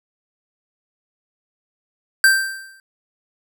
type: tone with exponential decay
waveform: square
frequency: 1568 Hz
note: G6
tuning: in tune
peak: -8 dBFS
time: 2.24-2.8 s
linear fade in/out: 1 ms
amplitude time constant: 120 ms
effects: none